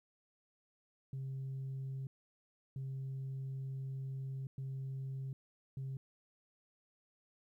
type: tone bursts at uneven times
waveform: sine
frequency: 133.9 Hz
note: C3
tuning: 40 cents sharp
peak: -37 dBFS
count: 4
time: 1.13-2.07 / 2.76-4.47 / 4.58-5.33 / 5.77-5.97 s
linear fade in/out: 2 ms
effects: tanh soft clip ceiling -37 dBFS + 13-bit